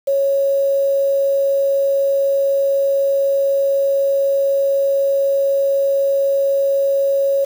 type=tone with quantisation; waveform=sine; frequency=552 Hz; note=C#5; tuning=7 cents flat; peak=-13 dBFS; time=0.07-7.45 s; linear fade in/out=10 ms; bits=6; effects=none